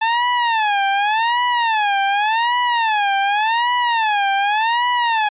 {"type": "tone with vibrato", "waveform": "sawtooth", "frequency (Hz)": 879, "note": "A5", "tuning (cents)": -2, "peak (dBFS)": -11, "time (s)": [0.01, 5.29], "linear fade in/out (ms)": 10, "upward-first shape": "sine", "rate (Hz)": 0.87, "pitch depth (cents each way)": 190, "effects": ["resampled to 8000 Hz"]}